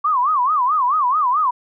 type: tone with vibrato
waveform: sine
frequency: 1110 Hz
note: C#6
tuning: 2 cents sharp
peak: -14 dBFS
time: 0.04-1.51 s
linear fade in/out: 10 ms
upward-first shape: sine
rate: 4.6 Hz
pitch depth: 230 cents each way
effects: none